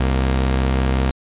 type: tone pair together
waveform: sawtooth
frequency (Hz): 65.41 / 233.1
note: C2 / A#3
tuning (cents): 0 / 0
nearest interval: octave + minor seventh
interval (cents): 2200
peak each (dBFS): -12 / -23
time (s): 0-1.11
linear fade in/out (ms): 5
effects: resampled to 8000 Hz